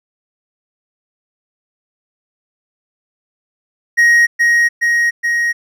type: tone with echo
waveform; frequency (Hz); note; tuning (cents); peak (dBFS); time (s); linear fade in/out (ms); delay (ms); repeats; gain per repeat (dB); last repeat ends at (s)
triangle; 1882; A#6; +16; -5; 3.97-4.27; 20; 420; 3; -2; 5.53
effects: none